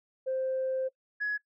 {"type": "tone pair in turn", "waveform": "sine", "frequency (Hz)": [523.3, 1682.6], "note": ["C5", "G#6"], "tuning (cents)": [0, 22], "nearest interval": "octave + minor sixth", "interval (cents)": 2022, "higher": "second", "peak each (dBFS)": -27, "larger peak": "neither", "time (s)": [[0.26, 0.89], [1.2, 1.38]], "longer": "first", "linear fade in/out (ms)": 20, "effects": ["noise-tail reverb RT60 0.1 s tail -22 dB re dry", "tanh soft clip ceiling -24 dBFS"]}